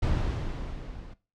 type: noise with level ramp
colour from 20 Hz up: brown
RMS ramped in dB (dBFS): -24 to -44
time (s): 0.02-1.14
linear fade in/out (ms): 10
effects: noise-tail reverb RT60 0.3 s tail -18 dB re dry + low-pass 5000 Hz 12 dB/octave